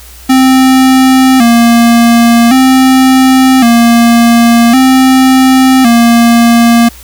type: tone with vibrato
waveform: square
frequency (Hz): 247.3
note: B3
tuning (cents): +3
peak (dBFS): -3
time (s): 0.29-6.89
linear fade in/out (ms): 10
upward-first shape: square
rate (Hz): 0.45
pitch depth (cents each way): 96
effects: added 60 Hz sine -32 dBFS peak until 7.03 s + white hiss -34 dBFS RMS until 7.03 s